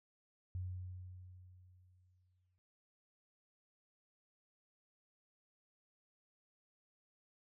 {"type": "tone with exponential decay", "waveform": "sine", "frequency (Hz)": 91.3, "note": "F#2", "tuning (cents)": -23, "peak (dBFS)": -38, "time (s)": [0.55, 2.58], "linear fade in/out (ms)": 0, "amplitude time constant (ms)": 440, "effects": ["noise-tail reverb RT60 0.5 s tail -20 dB re dry"]}